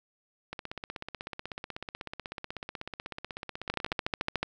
two click trains, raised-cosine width 0.3 ms, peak -21 / -12 dBFS, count 56 / 11, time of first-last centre 0.53-3.925 / 3.7-4.43 s, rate 16.2 / 13.7 Hz, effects none

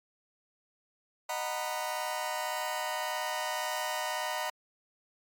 sawtooth chord, B major seventh, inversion first, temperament just, 617.4 / 740.8 / 926 / 987.8 Hz, D#5 / F#5 / A#5 / B5, -14 / +2 / -12 / 0 cents, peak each -34 dBFS, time 1.29-4.5 s, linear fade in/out 5 ms, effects AAC 64 kbps

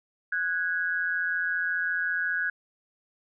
sine tone pair together, 1476.4 / 1651 Hz, F#6 / G#6, -4 / -11 cents, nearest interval major second, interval 193 cents, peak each -28 dBFS, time 0.32-2.5 s, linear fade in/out 5 ms, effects none

